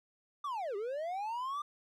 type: linear two-way sweep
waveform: triangle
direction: down then up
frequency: 1200 to 384.3 to 1200 Hz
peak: -33 dBFS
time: 0.44-1.62 s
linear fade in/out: 5 ms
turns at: 0.76 s
effects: none